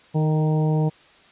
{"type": "harmonic tone with a mistuned harmonic", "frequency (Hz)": 155.56, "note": "D#3", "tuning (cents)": 0, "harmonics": [1, 2, 3, 4, 5, 6], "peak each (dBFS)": [-18, -29, -28, -34, -34, -37], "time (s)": [0.14, 0.9], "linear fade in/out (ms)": 20, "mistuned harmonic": 3, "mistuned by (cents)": -20, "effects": ["white hiss -52 dBFS RMS until 1.31 s", "resampled to 8000 Hz"]}